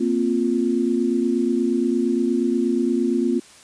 sine chord, Bb suspended second, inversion none, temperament equal, 233.1 / 261.6 / 349.2 Hz, Bb3 / C4 / F4, 0 / 0 / 0 cents, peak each -22 dBFS, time 0-3.4 s, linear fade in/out 10 ms, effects white hiss -47 dBFS RMS until 3.63 s + resampled to 22050 Hz

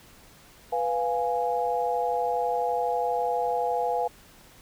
sine chord, F diminished, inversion second, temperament equal, 493.9 / 698.5 / 830.6 Hz, Cb5 / F5 / Ab5, 0 / 0 / 0 cents, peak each -28 dBFS, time 0.72-4.08 s, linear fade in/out 10 ms, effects pink hiss -53 dBFS RMS until 4.61 s

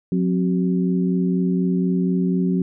sine tone cluster, 180.7 / 264.8 / 376.6 Hz, F#3 / C4 / F#4, -41 / +21 / +31 cents, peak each -18 / -24 / -27 dBFS, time 0.12-2.62 s, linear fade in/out 2 ms, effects none

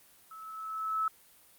sine tone with level ramp, 1302 Hz, E6, 22 cents flat, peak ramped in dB -45 to -26 dBFS, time 0.31-1.08 s, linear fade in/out 2 ms, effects white hiss -60 dBFS RMS until 1.58 s + Opus 32 kbps

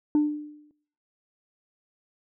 sine tone with exponential decay, 298.4 Hz, D4, 28 cents sharp, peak -14 dBFS, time 0.15-0.71 s, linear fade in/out 1 ms, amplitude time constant 120 ms, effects noise-tail reverb RT60 0.6 s tail -23 dB re dry + tanh soft clip ceiling -16 dBFS

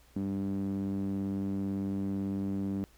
sawtooth tone with band-pass filter, 98 Hz, G2, in tune, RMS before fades -33 dBFS, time 0.16-2.84 s, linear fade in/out 0 ms, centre 240 Hz, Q 6.2, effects added 60 Hz sine -61 dBFS peak until 2.97 s + pink hiss -63 dBFS RMS until 2.97 s

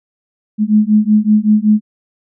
sine beating tone pair, 210 / 215.3 Hz, G#3 / A3, +19 / -37 cents, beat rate 5.3 Hz, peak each -11 dBFS, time 0.58-1.81 s, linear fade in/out 50 ms, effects none

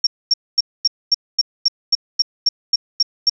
sine tone bursts, 5520 Hz, F8, 21 cents flat, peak -10 dBFS, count 13, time 0.04-3.297 s, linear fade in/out 5 ms, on 29 ms, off 240 ms, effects none

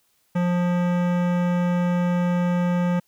sine tone with hard clipping, 176.6 Hz, F3, 20 cents sharp, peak -21 dBFS, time 0.35-3 s, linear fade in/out 10 ms, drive 18 dB, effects white hiss -66 dBFS RMS until 3.07 s

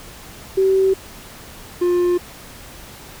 sine / triangle tone pair in turn, 383.4 / 353.8 Hz, G4 / F4, -38 / +23 cents, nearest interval minor second, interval 139 cents, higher first, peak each -12 dBFS, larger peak neither, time 0.57-0.94 / 1.81-2.18 s, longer neither, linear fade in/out 10 ms, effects pink hiss -39 dBFS RMS until 3.2 s

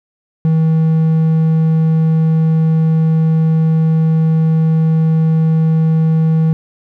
triangle tone, 160.2 Hz, E3, 49 cents flat, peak -7 dBFS, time 0.45-6.53 s, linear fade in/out 0 ms, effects none

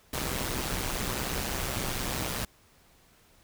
pink noise with amplitude modulation, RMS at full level -29 dBFS, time 0.13-2.45 s, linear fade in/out 5 ms, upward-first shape sine, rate 130 Hz, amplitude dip 70%, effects pink hiss -61 dBFS RMS until 3.43 s

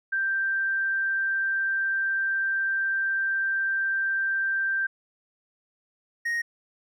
sine / triangle tone pair in turn, 1572 / 1869.4 Hz, G6 / A#6, +4 / +4 cents, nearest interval minor third, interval 300 cents, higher second, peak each -23 dBFS, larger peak neither, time 0.12-4.87 / 6.25-6.42 s, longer first, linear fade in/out 10 ms, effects none

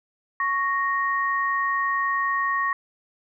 sine tone pair together, 1108.7 / 1864.6 Hz, C#6 / A#6, 0 / 0 cents, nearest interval major sixth, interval 900 cents, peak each -23 / -25 dBFS, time 0.4-2.73 s, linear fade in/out 2 ms, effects none

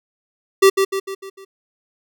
square tone with echo, 388.3 Hz, G4, 16 cents flat, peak -8 dBFS, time 0.62-0.7 s, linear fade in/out 10 ms, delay 150 ms, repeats 5, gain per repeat -6 dB, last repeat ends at 1.45 s, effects none

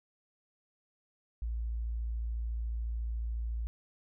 sine tone, 57 Hz, A#1, 38 cents flat, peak -32 dBFS, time 1.42-3.67 s, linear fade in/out 0 ms, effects none

